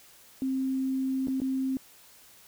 sine tone with dropouts, 264.2 Hz, C4, 17 cents sharp, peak -26 dBFS, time 0.42-1.77 s, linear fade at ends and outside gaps 1 ms, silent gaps 1.272-1.282 / 1.402-1.417 s, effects white hiss -55 dBFS RMS until 2.47 s

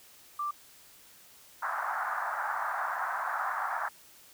sine tone, 1177 Hz, D6, 3 cents sharp, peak -30 dBFS, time 0.39-0.51 s, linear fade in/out 5 ms
white band-pass noise, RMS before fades -33 dBFS, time 1.62-3.89 s, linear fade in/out 10 ms, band 710 to 1600 Hz, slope 48 dB/octave
effects white hiss -56 dBFS RMS until 4.33 s

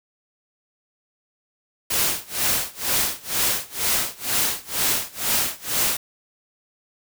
white noise with tremolo, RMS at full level -20 dBFS, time 1.9-5.97 s, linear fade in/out 5 ms, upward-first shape sine, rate 2.1 Hz, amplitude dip 95%, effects none

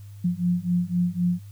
sine beating tone pair, 174.6 / 178.5 Hz, F3 / F3, 0 / +38 cents, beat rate 3.9 Hz, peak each -24 dBFS, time 0.24-1.4 s, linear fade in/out 10 ms, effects added 101 Hz sine -39 dBFS peak until 1.51 s + white hiss -59 dBFS RMS until 1.51 s

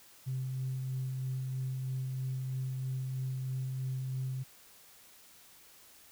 sine tone with tremolo, 130.5 Hz, C3, 4 cents flat, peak -31 dBFS, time 0.26-4.44 s, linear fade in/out 20 ms, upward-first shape sine, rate 3.1 Hz, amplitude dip 25%, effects tanh soft clip ceiling -28 dBFS + white hiss -58 dBFS RMS until 6.11 s

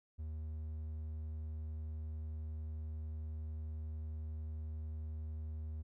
triangle tone, 77.78 Hz, D#2, in tune, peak -38 dBFS, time 0.18-5.83 s, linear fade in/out 20 ms, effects none

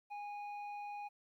square tone with low-pass filter, 823 Hz, G#5, 16 cents flat, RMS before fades -45 dBFS, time 0.1-1.09 s, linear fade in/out 20 ms, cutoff 1800 Hz, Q 4.4, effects 13-bit

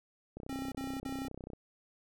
click train, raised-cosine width 2 ms, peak -30 dBFS, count 38, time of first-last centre 0.37-1.534 s, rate 31.8 Hz
square tone bursts, 268.4 Hz, C4, 44 cents sharp, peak -38 dBFS, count 3, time 0.49-1.28 s, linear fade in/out 5 ms, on 230 ms, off 50 ms
effects none

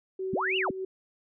sine tone with tremolo, 378.3 Hz, F#4, 38 cents sharp, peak -29 dBFS, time 0.19-0.85 s, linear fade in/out 5 ms, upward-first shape sine, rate 3.3 Hz, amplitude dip 55%
sine linear two-way sweep, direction up then down, 107.1 to 2978 to 107.1 Hz, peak -26 dBFS, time 0.33-0.71 s, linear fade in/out 5 ms, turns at 0.57 s
effects none

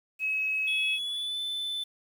sine tone, 2564 Hz, E7, 49 cents flat, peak -26 dBFS, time 0.19-0.99 s, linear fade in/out 50 ms
triangle tone with pitch glide, 3376 to 3519 Hz, G#7 to A7, +28 to 0 cents, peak -29 dBFS, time 0.67-1.84 s, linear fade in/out 10 ms, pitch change +72 cents, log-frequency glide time 0.97-1.39 s
effects 9-bit

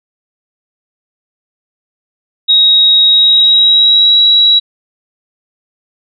sine tone with pitch glide, 3790 to 3885 Hz, A#7 to B7, +28 to -29 cents, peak -4 dBFS, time 2.48-4.6 s, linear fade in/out 20 ms, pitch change +43 cents, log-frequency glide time 3.06-4.2 s, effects none

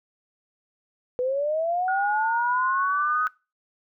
sine linear sweep, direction up, 490.4 to 1268 Hz, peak -22 dBFS, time 1.19-3.27 s, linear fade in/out 0 ms
sine tone with pitch glide, 1444 to 1497.5 Hz, F#6 to F#6, -43 to +20 cents, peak -26 dBFS, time 1.88-3.28 s, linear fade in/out 2 ms, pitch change +63 cents, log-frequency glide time 2.53-2.93 s
effects noise-tail reverb RT60 0.3 s tail -24 dB re dry

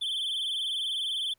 triangle tone with vibrato, 3300 Hz, G#7, 12 cents flat, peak -27 dBFS, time 0.01-1.34 s, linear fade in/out 10 ms, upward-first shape sine, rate 20 Hz, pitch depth 120 cents each way, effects pink hiss -72 dBFS RMS until 1.38 s

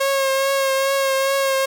sawtooth tone with vibrato, 542 Hz, C#5, 39 cents flat, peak -13 dBFS, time 0-1.66 s, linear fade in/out 10 ms, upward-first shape triangle, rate 2.4 Hz, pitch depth 28 cents each way, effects none

